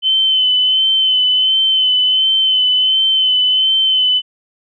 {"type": "tone with vibrato", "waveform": "sine", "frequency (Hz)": 3052, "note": "G7", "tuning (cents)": -47, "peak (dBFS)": -10, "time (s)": [0.02, 4.22], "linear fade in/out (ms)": 50, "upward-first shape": "sine", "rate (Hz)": 1.4, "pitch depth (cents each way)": 26, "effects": []}